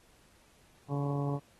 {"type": "harmonic tone with a mistuned harmonic", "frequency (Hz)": 142.2, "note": "C#3", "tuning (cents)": 45, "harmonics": [1, 2, 3, 4, 5, 6, 7, 8], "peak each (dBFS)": [-31, -37, -41, -43, -45, -47, -48, -49], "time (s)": [0.88, 1.4], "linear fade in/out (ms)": 50, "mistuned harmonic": 8, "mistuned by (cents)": -46, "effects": ["pink hiss -64 dBFS RMS until 1.59 s", "AAC 32 kbps"]}